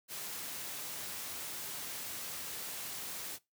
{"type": "noise", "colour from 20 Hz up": "white", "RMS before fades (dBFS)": -42, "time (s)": [0.08, 3.39], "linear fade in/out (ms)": 50, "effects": ["noise-tail reverb RT60 0.2 s tail -20 dB re dry", "high-pass 80 Hz 12 dB/octave"]}